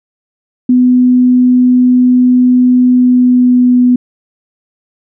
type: tone with pitch glide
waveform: sine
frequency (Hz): 250 to 247.8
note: B3 to B3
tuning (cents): +21 to +6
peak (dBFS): -4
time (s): 0.69-3.96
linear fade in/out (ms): 5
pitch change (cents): -15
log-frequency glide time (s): 2.93-3.8
effects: none